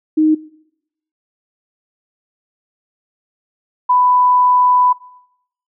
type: tone pair in turn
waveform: sine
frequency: 311.1 / 994.6 Hz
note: D#4 / B5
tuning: 0 / +12 cents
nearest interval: octave + minor sixth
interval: 2012 cents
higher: second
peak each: -9 dBFS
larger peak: neither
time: 0.17-0.35 / 3.89-4.93 s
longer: second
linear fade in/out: 10 ms
effects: noise-tail reverb RT60 0.8 s tail -21 dB re dry